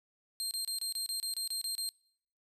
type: tone bursts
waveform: 25% pulse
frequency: 4186 Hz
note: C8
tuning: in tune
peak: -29 dBFS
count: 11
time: 0.4-1.89 s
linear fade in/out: 0 ms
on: 110 ms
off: 28 ms
effects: noise-tail reverb RT60 0.7 s tail -26 dB re dry